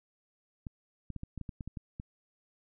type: clicks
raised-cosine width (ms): 5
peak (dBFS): -27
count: 11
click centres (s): 0.668 / 1.103 / 1.163 / 1.234 / 1.377 / 1.413 / 1.492 / 1.608 / 1.676 / 1.772 / 1.999
effects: none